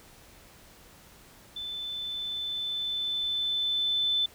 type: tone with level ramp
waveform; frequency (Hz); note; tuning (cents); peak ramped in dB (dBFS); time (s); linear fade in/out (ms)
sine; 3520; A7; 0; -34 to -23; 1.56-4.26; 5
effects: pink hiss -54 dBFS RMS until 4.34 s